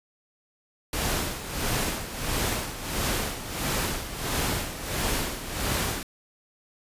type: noise with tremolo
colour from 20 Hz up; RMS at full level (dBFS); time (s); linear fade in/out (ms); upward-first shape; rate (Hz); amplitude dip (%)
pink; -26; 0.93-6.03; 2; sine; 1.5; 70
effects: resampled to 32000 Hz